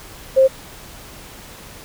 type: tone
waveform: sine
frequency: 530 Hz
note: C5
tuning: 22 cents sharp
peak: -8 dBFS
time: 0.36-0.48 s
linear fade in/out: 20 ms
effects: pink hiss -39 dBFS RMS until 1.84 s